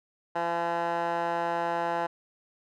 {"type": "tone with band-pass filter", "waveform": "15% pulse", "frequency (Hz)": 170, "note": "F3", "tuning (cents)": -46, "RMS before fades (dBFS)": -29, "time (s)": [0.35, 2.07], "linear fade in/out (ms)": 10, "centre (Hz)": 980, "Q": 4, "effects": []}